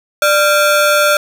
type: ring-modulated tone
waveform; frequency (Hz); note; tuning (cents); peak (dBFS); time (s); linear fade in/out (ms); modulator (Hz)
40% pulse; 987.8; B5; 0; -5; 0.22-1.17; 2; 395
effects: none